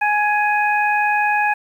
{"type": "harmonic tone", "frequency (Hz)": 835, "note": "G#5", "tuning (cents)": 9, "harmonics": [1, 2, 3], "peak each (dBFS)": [-17, -20, -22], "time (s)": [0.01, 1.54], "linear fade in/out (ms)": 10, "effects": ["8-bit"]}